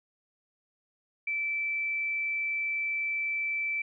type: tone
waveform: sine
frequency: 2324 Hz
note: D7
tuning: 19 cents flat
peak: -28 dBFS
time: 1.27-3.82 s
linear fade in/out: 5 ms
effects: none